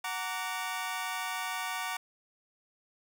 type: chord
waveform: 20% pulse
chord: Gb augmented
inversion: none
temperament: just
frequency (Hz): 740 / 925 / 1156.2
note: Gb5 / Bb5 / D6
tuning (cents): 0 / -14 / -27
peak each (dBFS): -33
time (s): 0.04-1.97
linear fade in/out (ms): 5
effects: none